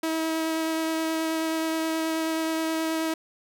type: tone with vibrato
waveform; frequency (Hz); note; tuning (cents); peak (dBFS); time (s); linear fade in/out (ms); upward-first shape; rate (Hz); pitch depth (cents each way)
sawtooth; 321.6; E4; -43; -21; 0.03-3.14; 5; sine; 9.4; 10
effects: none